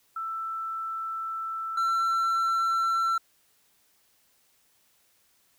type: tone pair in turn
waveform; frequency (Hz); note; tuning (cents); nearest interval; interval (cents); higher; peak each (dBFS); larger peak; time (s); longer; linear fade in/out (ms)
sine / triangle; 1328 / 1345.8; E6 / E6; +12 / +35; unison; 23; second; -30 / -21; second; 0.16-1.77 / 1.77-3.18; first; 5
effects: white hiss -66 dBFS RMS until 5.58 s